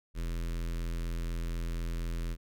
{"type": "tone with notch filter", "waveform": "square", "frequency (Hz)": 42.06, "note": "E1", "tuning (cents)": 36, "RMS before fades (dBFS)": -34, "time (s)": [0.14, 2.37], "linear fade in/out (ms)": 50, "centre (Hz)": 770, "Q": 1.1, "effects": []}